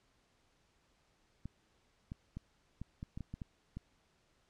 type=clicks; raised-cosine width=5 ms; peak=-30 dBFS; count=10; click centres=1.456 / 2.119 / 2.37 / 2.816 / 3.029 / 3.175 / 3.207 / 3.34 / 3.418 / 3.77 s; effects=pink hiss -73 dBFS RMS until 4.49 s + low-pass 7000 Hz 12 dB/octave